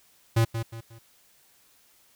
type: tone with echo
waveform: square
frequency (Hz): 114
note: A#2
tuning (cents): -38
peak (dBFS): -19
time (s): 0.36-0.45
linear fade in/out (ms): 10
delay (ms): 180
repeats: 3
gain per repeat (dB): -9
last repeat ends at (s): 0.99
effects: white hiss -61 dBFS RMS until 2.15 s